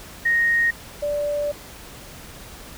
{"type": "tone pair in turn", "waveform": "sine", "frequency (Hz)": [1864.7, 584.6], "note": ["A#6", "D5"], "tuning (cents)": [0, -8], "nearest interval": "octave + minor sixth", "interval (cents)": 2008, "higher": "first", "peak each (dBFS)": [-16, -21], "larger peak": "first", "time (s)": [[0.25, 0.71], [1.02, 1.52]], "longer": "second", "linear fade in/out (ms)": 10, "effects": ["added 50 Hz sine -50 dBFS peak until 2.77 s", "pink hiss -41 dBFS RMS until 2.77 s"]}